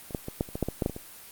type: clicks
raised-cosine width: 2 ms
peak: -27 / -15 / -20 / -12 / -30 / -18 / -12 / -15 / -12 / -12 / -21 / -23 dBFS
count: 12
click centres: 0.108 / 0.148 / 0.284 / 0.409 / 0.489 / 0.555 / 0.627 / 0.686 / 0.822 / 0.861 / 0.897 / 0.964 s
effects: white hiss -47 dBFS RMS until 1.31 s + Opus 32 kbps